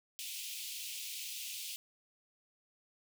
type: high-pass noise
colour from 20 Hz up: pink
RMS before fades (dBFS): -43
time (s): 0.19-1.76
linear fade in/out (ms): 0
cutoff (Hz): 2500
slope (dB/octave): 48
effects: none